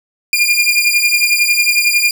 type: beating tone pair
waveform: sawtooth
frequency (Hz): 2405 / 2416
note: D7 / D7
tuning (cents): +41 / +48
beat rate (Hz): 11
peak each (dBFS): -10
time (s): 0.33-2.11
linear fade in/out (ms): 2
effects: none